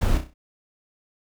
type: noise with echo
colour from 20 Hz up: brown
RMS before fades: -20 dBFS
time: 0.01-0.18 s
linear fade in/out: 10 ms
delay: 32 ms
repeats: 5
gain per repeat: -7 dB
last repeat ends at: 0.34 s
effects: none